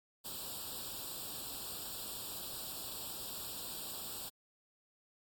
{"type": "noise with comb filter", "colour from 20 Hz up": "white", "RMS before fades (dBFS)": -43, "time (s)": [0.24, 4.3], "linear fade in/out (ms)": 20, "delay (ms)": 0.24, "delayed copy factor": 0.95, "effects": ["MP3 96 kbps"]}